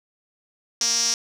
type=tone with band-pass filter; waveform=sawtooth; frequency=233.1 Hz; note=A#3; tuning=in tune; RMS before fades=-22 dBFS; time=0.81-1.14 s; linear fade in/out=2 ms; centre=5700 Hz; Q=8.4; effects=none